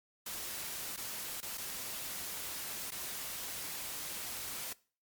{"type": "noise with dropouts", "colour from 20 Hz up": "white", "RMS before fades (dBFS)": -41, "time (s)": [0.26, 4.73], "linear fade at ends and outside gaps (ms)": 5, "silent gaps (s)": [[0.964, 0.974], [1.405, 1.427], [1.574, 1.579], [2.907, 2.918]], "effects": ["noise-tail reverb RT60 0.4 s tail -21 dB re dry", "MP3 96 kbps"]}